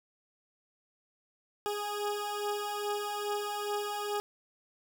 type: beating tone pair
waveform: 20% pulse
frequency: 411.8 / 414.2 Hz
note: G#4 / G#4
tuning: -15 / -5 cents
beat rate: 2.4 Hz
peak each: -33 / -29 dBFS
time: 1.66-4.2 s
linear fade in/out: 0 ms
effects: none